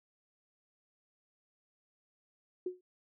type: tone with exponential decay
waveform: sine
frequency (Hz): 364.1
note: F#4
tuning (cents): -28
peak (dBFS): -30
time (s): 2.66-2.81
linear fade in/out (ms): 5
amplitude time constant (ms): 32
effects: none